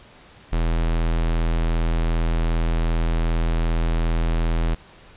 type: tone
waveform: square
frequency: 41.3 Hz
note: E1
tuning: 4 cents sharp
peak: -19 dBFS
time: 0.52-4.75 s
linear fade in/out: 10 ms
effects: pink hiss -48 dBFS RMS until 5.16 s + resampled to 8000 Hz